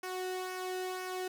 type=tone with flanger; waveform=sawtooth; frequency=369.4 Hz; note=F#4; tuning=3 cents flat; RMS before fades=-38 dBFS; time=0.03-1.28 s; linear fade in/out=5 ms; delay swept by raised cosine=0.25 to 0.92 ms; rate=2 Hz; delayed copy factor=-0.5; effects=11-bit